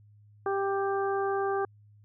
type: harmonic tone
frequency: 393.5 Hz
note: G4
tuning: 7 cents sharp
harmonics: 1 / 2 / 3 / 4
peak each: -28 / -32 / -35 / -39 dBFS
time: 0.46-1.65 s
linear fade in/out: 2 ms
effects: added 104 Hz sine -54 dBFS peak until 2.04 s